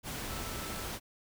sine tone in noise, 1318.5 Hz, E6, in tune, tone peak -48 dBFS, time 0.27-0.89 s, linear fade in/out 50 ms, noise pink, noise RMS -39 dBFS, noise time 0.03-1 s, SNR -12 dB, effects none

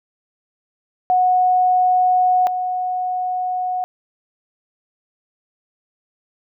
sine tone pair in turn, 733 / 733 Hz, F#5 / F#5, -16 / -16 cents, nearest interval unison, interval 0 cents, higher neither, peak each -12 / -19 dBFS, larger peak first, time 1.1-2.47 / 2.47-3.84 s, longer neither, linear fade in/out 0 ms, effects none

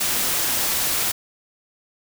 white noise, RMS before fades -22 dBFS, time 0-1.12 s, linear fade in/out 10 ms, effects none

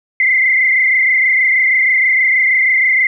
sine tone with frequency modulation, 2072 Hz, C7, 17 cents flat, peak -9 dBFS, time 0.2-3.07 s, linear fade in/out 2 ms, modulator 26.3 Hz, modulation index 2.8, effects none

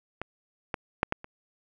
clicks, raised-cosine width 0.5 ms, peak -18 / -14 / -7 / -11 / -26 dBFS, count 5, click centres 0.216 / 0.742 / 1.031 / 1.124 / 1.244 s, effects none

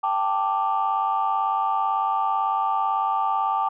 sine chord, G suspended second, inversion none, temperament just, 784 / 882 / 1176 Hz, G5 / A5 / D6, 0 / +4 / +2 cents, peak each -24 dBFS, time 0.03-3.69 s, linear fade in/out 10 ms, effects tanh soft clip ceiling -13 dBFS

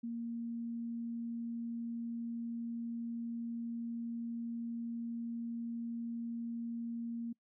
sine tone, 233.1 Hz, A#3, in tune, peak -37 dBFS, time 0.03-7.33 s, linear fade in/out 10 ms, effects noise-tail reverb RT60 0.1 s tail -25 dB re dry

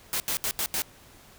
white noise bursts at uneven times, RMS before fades -28 dBFS, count 5, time 0.13-0.2 / 0.28-0.37 / 0.44-0.51 / 0.59-0.66 / 0.74-0.82 s, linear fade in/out 0 ms, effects pink hiss -53 dBFS RMS until 1.38 s

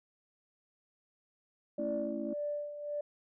sine chord, A major, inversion none, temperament just, 220 / 275 / 330 Hz, A3 / C#4 / E4, 0 / -14 / +2 cents, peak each -39 dBFS, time 1.78-2.34 s, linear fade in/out 10 ms
sine tone with tremolo, 587.3 Hz, D5, in tune, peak -32 dBFS, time 1.78-3.01 s, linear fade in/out 5 ms, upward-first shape sine, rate 1.8 Hz, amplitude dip 65%
effects tanh soft clip ceiling -23 dBFS

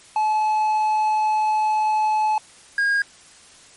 triangle tone pair in turn, 860 / 1627.9 Hz, A5 / G#6, -40 / -35 cents, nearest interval major seventh, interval 1105 cents, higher second, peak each -15 dBFS, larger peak neither, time 0.16-2.38 / 2.78-3.02 s, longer first, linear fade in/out 2 ms, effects white hiss -48 dBFS RMS until 3.76 s + MP3 48 kbps

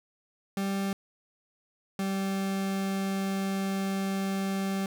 40% pulse tone pair in turn, 196 / 194.2 Hz, G3 / G3, 0 / -16 cents, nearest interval unison, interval 16 cents, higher first, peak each -27 dBFS, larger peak neither, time 0.57-0.93 / 1.99-4.86 s, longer second, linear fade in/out 2 ms, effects none

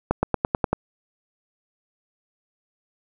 accelerating click train, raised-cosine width 1 ms, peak -5 dBFS, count 7, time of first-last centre 0.11-0.73 s, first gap 120 ms, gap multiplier 0.94, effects none

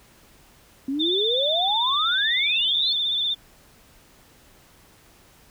sine exponential sweep, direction up, 261.6 to 4418 Hz, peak -23 dBFS, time 0.88-2.93 s, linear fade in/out 5 ms
sine tone with vibrato, 3551 Hz, A7, 15 cents sharp, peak -21 dBFS, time 0.99-3.35 s, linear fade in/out 20 ms, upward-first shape sine, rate 16 Hz, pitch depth 48 cents each way
effects pink hiss -54 dBFS RMS until 5.5 s

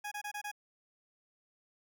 20% pulse tone bursts, 829 Hz, G#5, 3 cents flat, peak -33 dBFS, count 5, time 0.04-0.516 s, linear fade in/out 10 ms, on 76 ms, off 24 ms, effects none

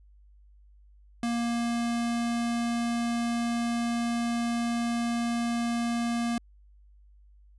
square tone, 235.2 Hz, A#3, 16 cents sharp, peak -27 dBFS, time 1.23-6.38 s, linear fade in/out 2 ms, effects added 50 Hz sine -53 dBFS peak until 7.58 s + resampled to 24000 Hz

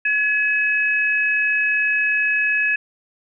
sine tone pair together, 1695.2 / 2558 Hz, G#6 / D#7, +35 / +47 cents, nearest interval perfect fifth, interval 712 cents, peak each -19 dBFS, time 0.05-2.76 s, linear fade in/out 5 ms, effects none

